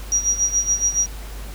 sine tone with tremolo, 5750 Hz, F8, 50 cents sharp, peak -14 dBFS, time 0.12-1.06 s, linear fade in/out 0 ms, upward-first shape sine, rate 7.1 Hz, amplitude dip 80%, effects added 50 Hz sine -31 dBFS peak until 1.54 s + pink hiss -40 dBFS RMS until 1.54 s

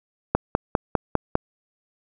click train, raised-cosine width 1 ms, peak -3 dBFS, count 6, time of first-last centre 0.35-1.354 s, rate 4.98 Hz, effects none

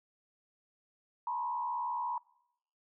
sine tone with frequency modulation, 966 Hz, B5, 39 cents flat, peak -32 dBFS, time 1.27-2.18 s, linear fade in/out 2 ms, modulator 74.6 Hz, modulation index 0.84, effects noise-tail reverb RT60 0.8 s tail -24 dB re dry

